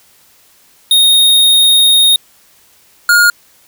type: tone pair in turn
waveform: square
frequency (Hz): 3714 / 1426.2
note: A#7 / F6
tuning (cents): -7 / +36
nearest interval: octave + perfect fourth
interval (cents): 1657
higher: first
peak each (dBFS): -6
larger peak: neither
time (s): 0.91-2.16 / 3.09-3.3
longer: first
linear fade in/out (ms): 2
effects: white hiss -48 dBFS RMS until 3.67 s

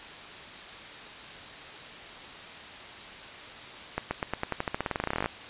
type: accelerating click train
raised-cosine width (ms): 0.5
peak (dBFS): -13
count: 24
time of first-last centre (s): 3.98-5.259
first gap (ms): 130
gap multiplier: 0.91
effects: white hiss -43 dBFS RMS until 5.49 s + resampled to 8000 Hz

